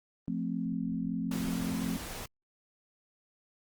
sine chord, F major, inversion none, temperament equal, 174.61 / 220 / 261.6 Hz, F3 / A3 / C4, 0 / 0 / 0 cents, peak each -35 dBFS, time 0.28-1.97 s, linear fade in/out 0 ms
pink noise, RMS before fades -41 dBFS, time 1.31-2.26 s, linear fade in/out 5 ms
effects Opus 24 kbps

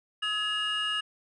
triangle tone cluster, 1272 / 1684 / 2856 Hz, D#6 / G#6 / F7, +38 / +24 / +38 cents, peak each -33 / -32 / -27 dBFS, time 0.22-1.01 s, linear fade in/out 10 ms, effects tanh soft clip ceiling -17 dBFS + resampled to 24000 Hz

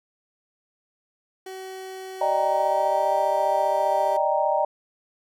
30% pulse tone with pitch glide, 378.1 to 390.8 Hz, F#4 to G4, +38 to -5 cents, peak -32 dBFS, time 1.46-4.17 s, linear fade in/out 5 ms, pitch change +57 cents, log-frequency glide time 2.36-3.15 s
sine chord, Eb major seventh, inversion third, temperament equal, 587.3 / 622.3 / 784 / 932.3 Hz, D5 / Eb5 / G5 / Bb5, 0 / 0 / 0 / 0 cents, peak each -25 dBFS, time 2.21-4.65 s, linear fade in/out 5 ms
effects none

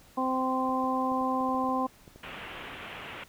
harmonic tone, 259.6 Hz, C4, 13 cents flat, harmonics 1 / 2 / 3 / 4, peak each -30 / -34 / -32 / -30 dBFS, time 0.17-1.87 s, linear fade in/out 10 ms
clicks, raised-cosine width 2 ms, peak -35 dBFS, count 11, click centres 0.693 / 0.841 / 1.118 / 1.213 / 1.408 / 1.49 / 1.547 / 1.641 / 1.69 / 2.078 / 2.16 s
white low-pass noise, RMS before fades -42 dBFS, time 2.23-3.24 s, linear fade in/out 5 ms, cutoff 3100 Hz, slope 48 dB/octave
effects pink hiss -57 dBFS RMS until 3.28 s

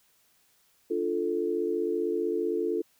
sine chord, D minor, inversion none, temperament equal, 293.7 / 349.2 / 440 Hz, D4 / F4 / A4, 0 / 0 / 0 cents, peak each -34 / -29 / -29 dBFS, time 0.9-2.82 s, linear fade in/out 10 ms, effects white hiss -66 dBFS RMS until 2.99 s

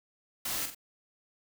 white noise with echo, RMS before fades -34 dBFS, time 0.45-0.66 s, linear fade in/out 5 ms, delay 44 ms, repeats 2, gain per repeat -7 dB, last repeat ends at 0.748 s, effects none

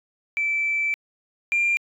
sine tone pair in turn, 2324 / 2387 Hz, D7 / D7, -19 / +28 cents, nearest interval unison, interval 47 cents, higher second, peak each -20 / -17 dBFS, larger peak second, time 0.37-0.94 / 1.52-1.77 s, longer first, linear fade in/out 0 ms, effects tanh soft clip ceiling -15 dBFS

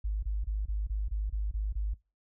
sine tone bursts, 51.6 Hz, G#1, 10 cents flat, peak -28 dBFS, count 9, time 0.04-1.942 s, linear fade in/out 10 ms, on 190 ms, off 24 ms, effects noise-tail reverb RT60 0.3 s tail -24 dB re dry

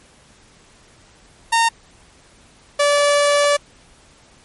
sawtooth tone pair in turn, 918 / 578.3 Hz, A#5 / D5, -27 / -27 cents, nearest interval minor sixth, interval 800 cents, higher first, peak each -9 dBFS, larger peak neither, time 1.52-1.69 / 2.79-3.57 s, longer second, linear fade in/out 10 ms, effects pink hiss -50 dBFS RMS until 4.44 s + MP3 48 kbps

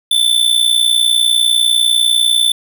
square tone with amplitude modulation, 3520 Hz, A7, in tune, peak -7 dBFS, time 0.11-2.52 s, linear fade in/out 5 ms, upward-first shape sine, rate 60 Hz, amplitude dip 80%, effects none

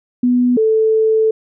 sine tone pair in turn, 246.9 / 439.9 Hz, B3 / A4, 0 / 0 cents, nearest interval minor seventh, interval 1000 cents, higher second, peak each -10 dBFS, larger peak neither, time 0.23-0.57 / 0.57-1.31 s, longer second, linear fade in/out 5 ms, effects none

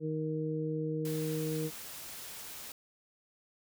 harmonic tone, 156.2 Hz, D#3, 7 cents sharp, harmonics 1 / 2 / 3, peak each -35 / -37 / -36 dBFS, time 0-1.71 s, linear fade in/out 50 ms
white noise, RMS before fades -45 dBFS, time 1.05-2.72 s, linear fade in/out 2 ms
effects none

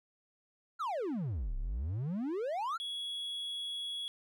triangle exponential two-way sweep, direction down then up, 1432 to 30.87 to 1432 Hz, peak -31 dBFS, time 0.79-2.78 s, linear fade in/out 20 ms, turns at 1.56 s
triangle tone, 3352 Hz, G#7, 15 cents sharp, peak -35 dBFS, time 2.8-4.08 s, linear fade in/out 0 ms
effects none

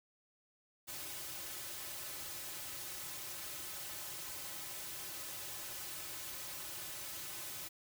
white noise with comb filter, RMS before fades -45 dBFS, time 0.87-7.69 s, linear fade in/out 20 ms, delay 4.3 ms, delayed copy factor -0.9, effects none

